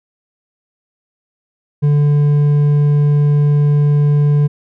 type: tone with hard clipping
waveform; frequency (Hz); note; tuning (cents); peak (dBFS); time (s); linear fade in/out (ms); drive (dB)
triangle; 146.2; D3; -7; -10; 1.82-4.48; 20; 7
effects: none